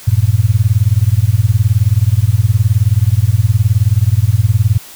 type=tone with tremolo; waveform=sine; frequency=106.3 Hz; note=G#2; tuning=41 cents sharp; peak=-4 dBFS; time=0.07-4.78 s; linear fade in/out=10 ms; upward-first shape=sine; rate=19 Hz; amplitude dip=100%; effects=white hiss -35 dBFS RMS until 4.95 s